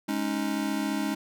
square chord, Ab suspended fourth, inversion none, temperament just, 207.7 / 276.9 / 311.5 Hz, Ab3 / Db4 / Eb4, 0 / -2 / +2 cents, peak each -32 dBFS, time 0.08-1.15 s, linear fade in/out 10 ms, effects none

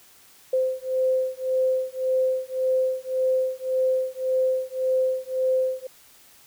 sine beating tone pair, 517 / 518.8 Hz, C5 / C5, -21 / -15 cents, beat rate 1.8 Hz, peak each -24 dBFS, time 0.53-5.87 s, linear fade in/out 5 ms, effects white hiss -53 dBFS RMS until 6.46 s

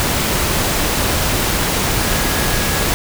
sine tone in noise, 1661.2 Hz, G#6, in tune, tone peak -28 dBFS, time 2.01-2.84 s, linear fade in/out 0 ms, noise pink, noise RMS -17 dBFS, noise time 0-2.94 s, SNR -14 dB, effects none

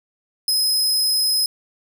sawtooth tone, 5090 Hz, D#8, 39 cents sharp, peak -14 dBFS, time 0.48-1.46 s, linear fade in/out 2 ms, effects none

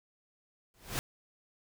pink noise with exponential growth, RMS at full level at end -30 dBFS, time 0.74-0.99 s, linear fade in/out 0 ms, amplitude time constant 53 ms, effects none

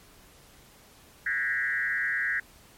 sine tone with frequency modulation, 1760 Hz, A6, in tune, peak -25 dBFS, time 1.26-2.4 s, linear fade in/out 5 ms, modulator 135 Hz, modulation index 1.7, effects pink hiss -55 dBFS RMS until 2.77 s + MP3 64 kbps

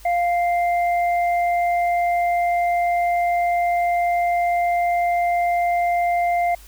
sine tone pair together, 698.5 / 2093 Hz, F5 / C7, 0 / 0 cents, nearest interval octave + perfect fifth, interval 1900 cents, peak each -17 / -28 dBFS, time 0.05-6.55 s, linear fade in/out 5 ms, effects added 50 Hz sine -43 dBFS peak until 6.67 s + white hiss -48 dBFS RMS until 6.67 s

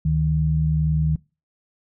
sine tone pair together, 73.2 / 155.11 Hz, D2 / D#3, -5 / -5 cents, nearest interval octave + minor second, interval 1300 cents, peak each -23 / -18 dBFS, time 0.05-1.16 s, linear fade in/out 5 ms, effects noise-tail reverb RT60 0.3 s tail -23 dB re dry

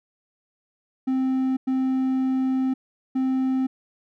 triangle tone bursts at uneven times, 261.6 Hz, C4, in tune, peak -18 dBFS, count 3, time 1.07-1.57 / 1.67-2.74 / 3.15-3.67 s, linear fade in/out 10 ms, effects none

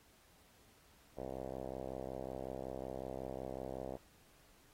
5% pulse tone with low-pass filter, 65.41 Hz, C2, in tune, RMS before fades -44 dBFS, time 1.17-3.97 s, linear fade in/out 5 ms, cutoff 610 Hz, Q 2.4, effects pink hiss -67 dBFS RMS until 4.73 s + AAC 48 kbps

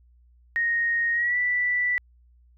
sine tone with pitch glide, 1864.7 to 1969.9 Hz, A#6 to B6, 0 to -5 cents, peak -21 dBFS, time 0.56-1.98 s, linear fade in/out 0 ms, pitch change +95 cents, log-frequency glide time 1.13-1.37 s, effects added 60 Hz sine -54 dBFS peak until 2.57 s

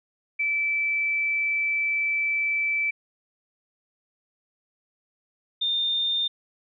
sine tone pair in turn, 2319 / 3621 Hz, D7 / A7, -22 / +49 cents, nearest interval minor sixth, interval 771 cents, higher second, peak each -22 dBFS, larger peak neither, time 0.39-2.91 / 5.61-6.28 s, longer first, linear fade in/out 10 ms, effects none

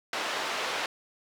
pink band-pass noise, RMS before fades -32 dBFS, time 0.13-0.86 s, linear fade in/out 2 ms, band 620 to 4300 Hz, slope 12 dB/octave, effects none

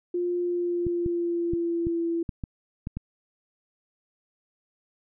sine tone with pitch glide, 352.4 to 335.7 Hz, F4 to E4, +16 to +32 cents, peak -24 dBFS, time 0.14-2.23 s, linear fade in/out 5 ms, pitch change -84 cents, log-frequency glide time 0.4-2.04 s
clicks, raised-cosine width 5 ms, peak -19 dBFS, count 8, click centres 0.867 / 1.062 / 1.535 / 1.869 / 2.292 / 2.438 / 2.871 / 2.97 s
effects none

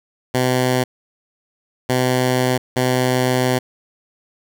10% pulse tone bursts at uneven times, 127.1 Hz, C3, 50 cents flat, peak -7 dBFS, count 3, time 0.34-0.84 / 1.89-2.58 / 2.76-3.59 s, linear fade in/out 10 ms, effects none

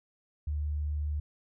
sine tone, 74.4 Hz, D2, 23 cents sharp, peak -29 dBFS, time 0.47-1.2 s, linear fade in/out 5 ms, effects none

